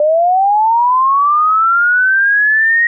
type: linear sweep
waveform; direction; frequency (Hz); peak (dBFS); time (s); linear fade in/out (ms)
sine; up; 587.3 to 1888; -8; 0-2.87; 2
effects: none